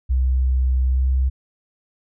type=tone with pitch glide; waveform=sine; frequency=64.2 to 65.17 Hz; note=C2 to C2; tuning=-32 to -6 cents; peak=-15 dBFS; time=0.09-1.3 s; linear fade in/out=20 ms; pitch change=+26 cents; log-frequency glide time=0.86-1.07 s; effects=none